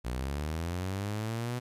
sawtooth linear sweep, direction up, 58.27 to 124.9 Hz, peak -28 dBFS, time 0.04-1.6 s, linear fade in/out 20 ms, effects resampled to 32000 Hz + 11-bit

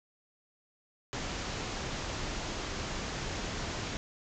pink low-pass noise, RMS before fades -37 dBFS, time 1.13-3.97 s, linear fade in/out 0 ms, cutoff 7300 Hz, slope 96 dB/octave, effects none

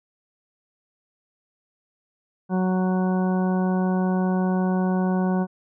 harmonic tone, 185.1 Hz, F#3, 1 cent sharp, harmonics 1 / 2 / 3 / 4 / 5 / 6 / 8, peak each -20 / -29 / -33 / -32 / -35 / -39 / -39 dBFS, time 2.49-5.47 s, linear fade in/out 50 ms, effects none

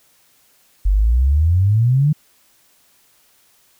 sine exponential sweep, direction up, 45.29 to 155.56 Hz, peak -11 dBFS, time 0.85-2.13 s, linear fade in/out 10 ms, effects white hiss -56 dBFS RMS until 3.79 s

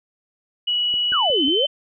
sine tone with pitch glide, 2930 to 3072 Hz, F#7 to G7, -18 to -36 cents, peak -18 dBFS, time 0.67-1.67 s, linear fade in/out 10 ms, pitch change +82 cents, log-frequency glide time 1.09-1.5 s
click train, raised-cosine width 2 ms, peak -26 dBFS, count 4, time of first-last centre 0.94-1.482 s, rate 5.54 Hz
sine exponential two-way sweep, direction down then up, 1600 to 257.7 to 614 Hz, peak -19 dBFS, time 1.12-1.66 s, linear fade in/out 10 ms, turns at 1.45 s
effects none

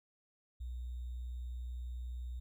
sine tone with sample-and-hold, 61.2 Hz, B1, 15 cents flat, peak -39 dBFS, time 0.6-2.4 s, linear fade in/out 10 ms, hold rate 3675 Hz, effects none

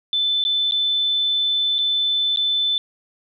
sine tone with dropouts, 3520 Hz, A7, in tune, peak -17 dBFS, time 0.13-2.78 s, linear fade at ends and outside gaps 1 ms, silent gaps 0.44-0.45 / 0.711-0.721 / 1.784-1.788 / 2.361-2.372 s, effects none

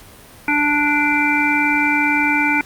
harmonic tone, 293.7 Hz, D4, in tune, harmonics 1 / 3 / 5 / 7 / 8, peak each -20 / -21 / -21 / -23 / -18 dBFS, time 0.48-2.61 s, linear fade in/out 2 ms, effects pink hiss -42 dBFS RMS until 2.65 s + Opus 48 kbps

